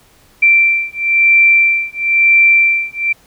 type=beating tone pair; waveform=sine; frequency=2349 / 2350 Hz; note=D7 / D7; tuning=0 / +1 cents; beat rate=1 Hz; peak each=-11 dBFS; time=0.42-3.13 s; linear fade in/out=10 ms; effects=pink hiss -49 dBFS RMS until 3.26 s